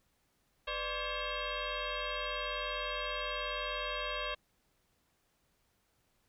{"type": "tone with frequency modulation", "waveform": "sine", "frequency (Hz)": 1046.5, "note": "C6", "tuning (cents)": 0, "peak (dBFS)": -34, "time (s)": [0.67, 4.35], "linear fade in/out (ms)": 10, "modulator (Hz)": 548, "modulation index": 4.6, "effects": ["pink hiss -75 dBFS RMS until 6.28 s"]}